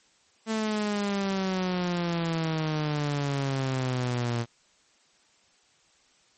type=exponential sweep; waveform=sawtooth; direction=down; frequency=222.9 to 116.54 Hz; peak=-22 dBFS; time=0.46-4.46 s; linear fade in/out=50 ms; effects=white hiss -63 dBFS RMS until 6.37 s + MP3 32 kbps